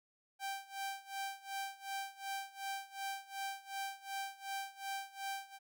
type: tone with tremolo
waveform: sawtooth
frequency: 784 Hz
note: G5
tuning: in tune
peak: -34 dBFS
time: 0.39-5.59 s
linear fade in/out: 50 ms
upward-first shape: sine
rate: 2.7 Hz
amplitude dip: 90%
effects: none